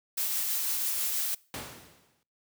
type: noise with tremolo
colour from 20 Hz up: blue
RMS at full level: -29 dBFS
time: 0.17-1.35 s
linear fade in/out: 10 ms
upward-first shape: triangle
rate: 6.1 Hz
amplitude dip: 25%
type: noise with exponential decay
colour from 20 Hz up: pink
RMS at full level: -35 dBFS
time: 1.54-2.23 s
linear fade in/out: 1 ms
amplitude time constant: 150 ms
effects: noise-tail reverb RT60 0.5 s tail -24 dB re dry + high-pass 100 Hz 12 dB/octave